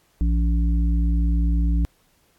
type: harmonic tone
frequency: 57.5 Hz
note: A#1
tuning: 23 cents flat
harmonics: 1 / 3 / 5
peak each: -17 / -27 / -31 dBFS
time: 0.21-1.85 s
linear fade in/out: 0 ms
effects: pink hiss -62 dBFS RMS until 2.38 s + AAC 64 kbps